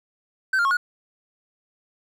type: tone with pitch steps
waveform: triangle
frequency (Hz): 1540 / 1400 / 1094 / 1445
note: G6 / F6 / C#6 / F#6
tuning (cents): -31 / +4 / -23 / -41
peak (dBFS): -16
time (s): 0.53-0.77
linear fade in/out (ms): 5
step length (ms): 60
effects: none

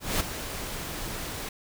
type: noise with ADSR envelope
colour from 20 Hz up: pink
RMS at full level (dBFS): -25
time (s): 0-1.49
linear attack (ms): 200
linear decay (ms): 15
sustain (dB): -10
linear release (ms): 4
effects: none

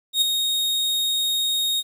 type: tone with ADSR envelope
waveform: 40% pulse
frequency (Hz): 3729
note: A#7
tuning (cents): 0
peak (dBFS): -13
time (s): 0.13-1.83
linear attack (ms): 88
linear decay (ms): 7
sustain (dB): -6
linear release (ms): 39
effects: 9-bit

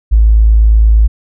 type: tone with tanh clipping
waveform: triangle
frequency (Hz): 54.3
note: A1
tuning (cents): -22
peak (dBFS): -3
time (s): 0.11-1.08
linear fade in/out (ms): 20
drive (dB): 3
effects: none

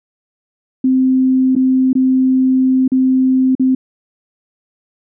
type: tone with dropouts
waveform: sine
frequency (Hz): 260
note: C4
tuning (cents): -11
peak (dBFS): -9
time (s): 0.84-3.75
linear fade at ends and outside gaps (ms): 5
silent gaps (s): 1.553-1.562 / 1.931-1.952 / 2.879-2.918 / 3.552-3.596
effects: none

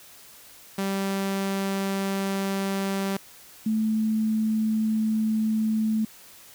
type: tone pair in turn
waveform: sawtooth / sine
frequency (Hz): 195.2 / 218.5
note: G3 / A3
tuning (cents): -7 / -12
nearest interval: major second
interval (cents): 195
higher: second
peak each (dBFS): -21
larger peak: neither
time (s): 0.78-3.17 / 3.66-6.05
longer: neither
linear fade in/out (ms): 5
effects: white hiss -49 dBFS RMS until 6.54 s

